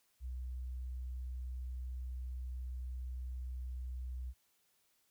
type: tone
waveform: sine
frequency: 62.8 Hz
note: B1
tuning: 30 cents sharp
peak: -39 dBFS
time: 0.2-4.34 s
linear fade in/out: 50 ms
effects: white hiss -75 dBFS RMS until 5.1 s

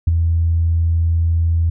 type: tone with ADSR envelope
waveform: sine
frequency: 83.1 Hz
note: E2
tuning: 15 cents sharp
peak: -5 dBFS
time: 0.07-1.7 s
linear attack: 8 ms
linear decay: 16 ms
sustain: -7 dB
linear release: 7 ms
effects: tanh soft clip ceiling -6 dBFS

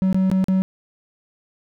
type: tone with dropouts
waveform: triangle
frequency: 188.8 Hz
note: F#3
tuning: 35 cents sharp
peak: -13 dBFS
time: 0.02-0.62 s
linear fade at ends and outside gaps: 0 ms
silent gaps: 0.128-0.145 / 0.301-0.315 / 0.442-0.484 s
effects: none

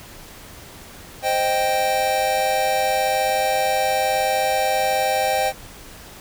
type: chord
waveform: square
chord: C minor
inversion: none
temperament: equal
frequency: 523.3 / 622.3 / 784 Hz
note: C5 / Eb5 / G5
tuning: 0 / 0 / 0 cents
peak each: -25 / -25 / -21 dBFS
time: 1.22-5.53 s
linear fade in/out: 50 ms
effects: pink hiss -41 dBFS RMS until 6.2 s

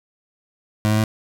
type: tone with pitch steps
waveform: 25% pulse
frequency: 106.6 / 107.84 / 109.09 Hz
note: G#2 / A2 / A2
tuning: +46 / -34 / -14 cents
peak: -12 dBFS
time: 0.85-1.039 s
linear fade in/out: 0 ms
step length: 63 ms
effects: none

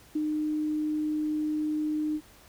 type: tone with ADSR envelope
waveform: sine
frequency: 305.2 Hz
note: D#4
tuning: 33 cents flat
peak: -24 dBFS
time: 0.15-2.21 s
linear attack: 8 ms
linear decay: 31 ms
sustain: -2 dB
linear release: 60 ms
effects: pink hiss -55 dBFS RMS until 2.48 s

